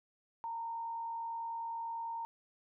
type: tone with frequency modulation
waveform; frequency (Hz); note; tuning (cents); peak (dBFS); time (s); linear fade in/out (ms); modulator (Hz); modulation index
sine; 920; A#5; -23; -37; 0.44-2.25; 0; 50.8; 0.26
effects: none